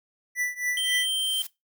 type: tone with tremolo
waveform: square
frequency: 1975.5 Hz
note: B6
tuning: in tune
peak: -24 dBFS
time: 0.35-1.07 s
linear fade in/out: 50 ms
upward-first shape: triangle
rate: 3.7 Hz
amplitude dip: 95%
type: noise with exponential growth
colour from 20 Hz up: blue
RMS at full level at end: -36 dBFS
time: 0.73-1.47 s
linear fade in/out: 5 ms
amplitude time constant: 160 ms
type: tone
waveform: square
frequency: 3136 Hz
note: G7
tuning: in tune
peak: -25 dBFS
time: 0.77-1.42 s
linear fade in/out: 2 ms
effects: noise-tail reverb RT60 0.2 s tail -20 dB re dry